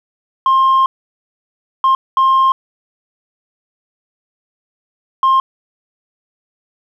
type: tone bursts at uneven times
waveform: sine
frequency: 1061 Hz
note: C6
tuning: 24 cents sharp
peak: -6 dBFS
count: 4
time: 0.46-0.86 / 1.84-1.95 / 2.17-2.52 / 5.23-5.4 s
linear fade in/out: 2 ms
effects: tanh soft clip ceiling -7 dBFS + 8-bit